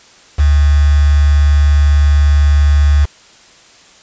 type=tone with quantisation; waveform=sine; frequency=72.7 Hz; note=D2; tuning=17 cents flat; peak=-6 dBFS; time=0.38-3.06 s; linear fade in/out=20 ms; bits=4; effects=white hiss -43 dBFS RMS until 4.02 s + resampled to 16000 Hz